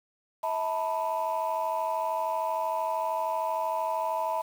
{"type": "tone cluster", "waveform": "sine", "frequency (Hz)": [647, 891, 984], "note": ["E5", "A5", "B5"], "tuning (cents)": [-32, 22, -7], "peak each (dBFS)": -30, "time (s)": [0.43, 4.42], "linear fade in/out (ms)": 10, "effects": ["tanh soft clip ceiling -21 dBFS", "8-bit"]}